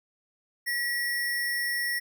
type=tone with sample-and-hold; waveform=sine; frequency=1925 Hz; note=B6; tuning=45 cents flat; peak=-26 dBFS; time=0.66-2 s; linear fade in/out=20 ms; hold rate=7350 Hz; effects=none